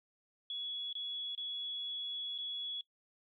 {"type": "tone with dropouts", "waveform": "sine", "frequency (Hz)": 3374, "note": "G#7", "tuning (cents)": 27, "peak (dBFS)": -37, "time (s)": [0.5, 2.81], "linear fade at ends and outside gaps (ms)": 2, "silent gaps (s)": [[0.929, 0.952], [1.351, 1.377], [2.38, 2.385]], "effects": ["noise-tail reverb RT60 0.1 s tail -21 dB re dry"]}